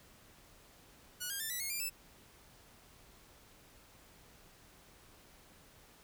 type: tone with pitch steps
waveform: 5% pulse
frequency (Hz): 1461 / 1611.7 / 1778 / 1961.5 / 2164 / 2387 / 2633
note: F#6 / G6 / A6 / B6 / C#7 / D7 / E7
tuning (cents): -22 / +48 / +18 / -12 / -42 / +28 / -3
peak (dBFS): -27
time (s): 1.2-1.9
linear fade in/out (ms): 20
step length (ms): 100
effects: pink hiss -61 dBFS RMS until 6.03 s